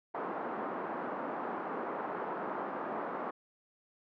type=band-pass noise; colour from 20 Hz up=white; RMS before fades=-38 dBFS; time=0.14-3.31 s; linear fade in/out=10 ms; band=210 to 1200 Hz; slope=24 dB/octave; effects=none